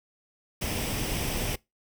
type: noise with comb filter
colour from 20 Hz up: pink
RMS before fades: -30 dBFS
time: 0.61-1.56 s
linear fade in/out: 10 ms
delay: 0.36 ms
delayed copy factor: +0.5
effects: noise-tail reverb RT60 0.2 s tail -23 dB re dry